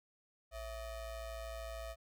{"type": "ring-modulated tone", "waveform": "square", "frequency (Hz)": 301.4, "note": "D4", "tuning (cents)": 45, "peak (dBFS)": -40, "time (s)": [0.51, 1.96], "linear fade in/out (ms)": 50, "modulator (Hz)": 358, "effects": []}